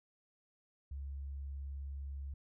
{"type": "tone with vibrato", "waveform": "sine", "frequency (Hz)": 69.3, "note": "C#2", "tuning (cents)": 0, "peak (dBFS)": -40, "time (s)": [0.91, 2.34], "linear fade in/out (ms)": 5, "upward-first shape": "triangle", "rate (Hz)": 19, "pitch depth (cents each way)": 14, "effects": []}